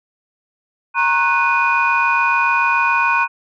sine tone cluster, 937 / 1084 / 1484 / 2475 Hz, A#5 / C#6 / F#6 / D#7, +9 / -39 / +5 / -10 cents, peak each -18 dBFS, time 0.94-3.28 s, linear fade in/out 50 ms, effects tanh soft clip ceiling -4 dBFS

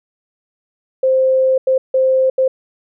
sine tone bursts at uneven times, 523.3 Hz, C5, in tune, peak -10 dBFS, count 4, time 1.03-1.58 / 1.67-1.78 / 1.94-2.3 / 2.38-2.48 s, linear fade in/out 5 ms, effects none

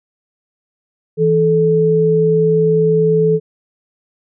sine tone pair together, 163.68 / 434.7 Hz, E3 / A4, -12 / -21 cents, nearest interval octave + perfect fourth, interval 1691 cents, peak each -15 / -11 dBFS, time 1.17-3.4 s, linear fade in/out 50 ms, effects none

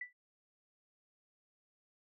sine tone with exponential decay, 1975.5 Hz, B6, in tune, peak -36 dBFS, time 0.01-0.13 s, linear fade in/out 5 ms, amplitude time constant 26 ms, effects none

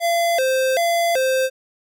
square tone with vibrato, 597 Hz, D5, 28 cents sharp, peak -17 dBFS, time 0-1.5 s, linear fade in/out 50 ms, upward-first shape square, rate 1.3 Hz, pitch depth 230 cents each way, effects none

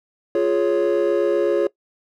triangle chord, Db major, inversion first, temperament equal with one note detuned, 349.2 / 417 / 554.4 Hz, F4 / Ab4 / Db5, 0 / +7 / 0 cents, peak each -18 dBFS, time 0.35-1.67 s, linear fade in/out 2 ms, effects noise-tail reverb RT60 0.1 s tail -21 dB re dry + tanh soft clip ceiling -7 dBFS

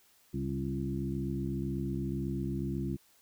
harmonic tone with a mistuned harmonic, 68.1 Hz, C#2, 30 cents flat, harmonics 1 / 2 / 3 / 4 / 5, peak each -40 / -36 / -37 / -39 / -39 dBFS, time 0.33-2.97 s, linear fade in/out 20 ms, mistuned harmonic 3, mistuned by -53 cents, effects white hiss -65 dBFS RMS until 3.21 s

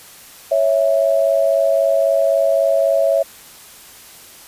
sine tone pair together, 554.4 / 658.2 Hz, C#5 / E5, 0 / -3 cents, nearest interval minor third, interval 297 cents, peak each -15 dBFS, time 0.51-3.23 s, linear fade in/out 10 ms, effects white hiss -41 dBFS RMS until 4.47 s + resampled to 32000 Hz

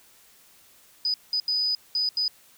sine tone bursts at uneven times, 4978 Hz, D#8, in tune, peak -22 dBFS, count 5, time 1.05-1.14 / 1.33-1.4 / 1.48-1.75 / 1.95-2.09 / 2.17-2.28 s, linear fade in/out 2 ms, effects white hiss -56 dBFS RMS until 2.57 s

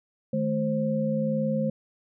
sine tone cluster, 155.1 / 216.7 / 527 Hz, D#3 / A3 / C5, -5 / -26 / +12 cents, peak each -30 / -26 / -28 dBFS, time 0.33-1.7 s, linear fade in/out 5 ms, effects none

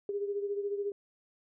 sine beating tone pair, 402.9 / 416.9 Hz, G4 / G#4, +48 / +7 cents, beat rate 14 Hz, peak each -32 / -39 dBFS, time 0.09-0.92 s, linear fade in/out 2 ms, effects none

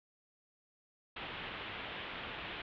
white low-pass noise, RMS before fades -44 dBFS, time 1.16-2.62 s, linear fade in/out 5 ms, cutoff 3400 Hz, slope 48 dB/octave, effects none

